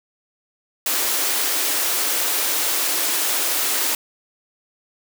white high-pass noise, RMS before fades -21 dBFS, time 0.86-3.95 s, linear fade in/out 2 ms, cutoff 260 Hz, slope 96 dB/octave, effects none

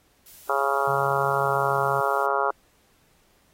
blue noise, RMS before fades -47 dBFS, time 0.26-2.26 s, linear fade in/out 2 ms
harmonic tone, 138.59 Hz, C#3, in tune, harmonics 3 / 4 / 5 / 6 / 7 / 8 / 9 / 10, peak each -29 / -29 / -29 / -29 / -29 / -29 / -29 / -29 dBFS, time 0.49-2.51 s, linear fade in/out 5 ms
sine tone with pitch glide, 138.8 to 136.26 Hz, C#3 to C#3, +3 to -29 cents, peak -32 dBFS, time 0.87-2.01 s, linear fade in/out 10 ms, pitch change -32 cents, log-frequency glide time 1.45-1.51 s
effects pink hiss -63 dBFS RMS until 3.53 s + AAC 48 kbps

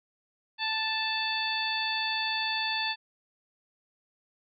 harmonic tone with a mistuned harmonic, 880 Hz, A5, in tune, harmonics 1 / 2 / 3 / 4 / 5, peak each -34 / -34 / -34 / -34 / -34 dBFS, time 0.58-2.96 s, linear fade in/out 50 ms, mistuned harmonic 5, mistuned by +26 cents, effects none

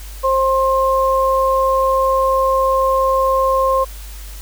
sine tone pair together, 530.5 / 1061 Hz, C5 / C6, +24 / +24 cents, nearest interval octave, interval 1200 cents, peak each -15 dBFS, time 0.23-3.85 s, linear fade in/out 20 ms, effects added 50 Hz sine -30 dBFS peak until 4.41 s + white hiss -39 dBFS RMS until 4.41 s

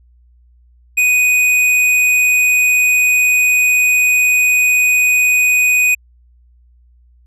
sine tone with hard clipping, 2489 Hz, D#7, in tune, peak -11 dBFS, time 0.97-5.95 s, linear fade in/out 10 ms, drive 11 dB, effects added 60 Hz sine -46 dBFS peak until 7.26 s + resampled to 32000 Hz

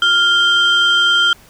sine tone pair together, 1400 / 3156 Hz, F6 / G7, +4 / +11 cents, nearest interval octave + major second, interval 1407 cents, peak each -11 dBFS, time 0.02-1.33 s, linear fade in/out 2 ms, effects tanh soft clip ceiling -6 dBFS + pink hiss -46 dBFS RMS until 1.49 s

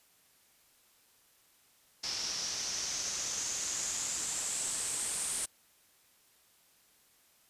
white noise with low-pass filter sweep, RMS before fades -36 dBFS, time 2.03-5.46 s, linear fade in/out 10 ms, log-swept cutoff 5300 to 8900 Hz, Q 5.5, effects white hiss -66 dBFS RMS until 7.49 s + resampled to 32000 Hz

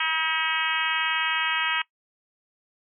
harmonic tone, 319.7 Hz, D#4, 47 cents sharp, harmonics 3 / 4 / 5 / 6 / 7 / 8 / 9 / 10, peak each -31 / -31 / -31 / -31 / -31 / -31 / -31 / -31 dBFS, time 0-1.82 s, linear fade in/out 5 ms, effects noise-tail reverb RT60 0.1 s tail -21 dB re dry

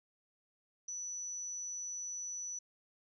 sine tone, 5940 Hz, F#8, 6 cents sharp, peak -39 dBFS, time 0.88-2.59 s, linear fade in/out 5 ms, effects none

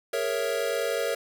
square chord, A# half-diminished seventh, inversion third, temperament equal, 415.3 / 466.2 / 554.4 / 659.3 Hz, G#4 / A#4 / C#5 / E5, 0 / 0 / 0 / 0 cents, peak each -35 / -30 / -31 / -34 dBFS, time 0.13-1.15 s, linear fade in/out 5 ms, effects none

